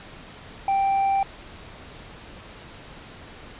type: tone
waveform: triangle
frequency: 784 Hz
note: G5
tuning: in tune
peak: -17 dBFS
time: 0.68-1.23 s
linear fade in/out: 2 ms
effects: pink hiss -43 dBFS RMS until 3.59 s + resampled to 8000 Hz